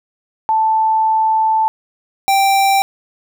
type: tone pair in turn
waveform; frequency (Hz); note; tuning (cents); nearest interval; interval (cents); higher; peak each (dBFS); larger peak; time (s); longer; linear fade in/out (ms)
sine / square; 880 / 783.6; A5 / G5; 0 / -1; major second; 201; first; -11; neither; 0.49-1.68 / 2.28-2.82; first; 0
effects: none